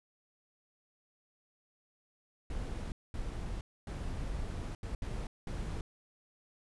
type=noise bursts at uneven times; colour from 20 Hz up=brown; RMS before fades=-38 dBFS; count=6; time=2.5-2.92 / 3.14-3.61 / 3.87-4.75 / 4.83-4.95 / 5.02-5.27 / 5.47-5.81 s; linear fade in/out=2 ms; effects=resampled to 24000 Hz